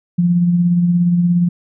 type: tone with tremolo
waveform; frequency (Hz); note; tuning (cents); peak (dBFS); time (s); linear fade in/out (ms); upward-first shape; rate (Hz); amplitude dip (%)
sine; 174.61; F3; 0; -9; 0.18-1.49; 10; sine; 17; 35
effects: none